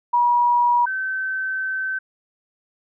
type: tone pair in turn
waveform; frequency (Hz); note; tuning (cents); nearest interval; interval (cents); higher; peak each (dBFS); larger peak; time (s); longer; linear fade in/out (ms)
sine; 963 / 1538; B5 / G6; -44 / -33; minor sixth; 811; second; -14 / -22; first; 0.13-0.86 / 0.86-1.99; second; 10
effects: none